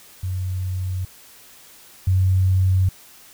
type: tone pair in turn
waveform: sine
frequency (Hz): 92.5 / 93.52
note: F#2 / F#2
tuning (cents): 0 / +19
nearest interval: unison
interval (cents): 19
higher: second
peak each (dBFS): -22 / -14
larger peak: second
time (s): 0.23-1.05 / 2.07-2.89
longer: neither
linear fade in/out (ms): 5
effects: white hiss -47 dBFS RMS until 3.33 s